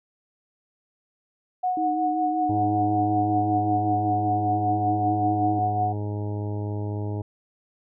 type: tone with tremolo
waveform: sine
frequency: 733 Hz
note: F#5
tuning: 16 cents flat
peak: -20 dBFS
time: 1.63-5.93 s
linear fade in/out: 10 ms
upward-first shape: triangle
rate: 5.3 Hz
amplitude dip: 50%
type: tone with vibrato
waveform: sine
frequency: 311.1 Hz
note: D#4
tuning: in tune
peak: -26 dBFS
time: 1.77-5.59 s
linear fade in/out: 2 ms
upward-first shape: sine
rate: 5.4 Hz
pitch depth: 35 cents each way
type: harmonic tone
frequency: 103.83 Hz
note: G#2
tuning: in tune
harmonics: 1 / 2 / 3 / 4 / 5 / 6 / 7 / 8 / 9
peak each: -27 / -39 / -35 / -37 / -46 / -42 / -51 / -43 / -49 dBFS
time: 2.49-7.22 s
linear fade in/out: 5 ms
effects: none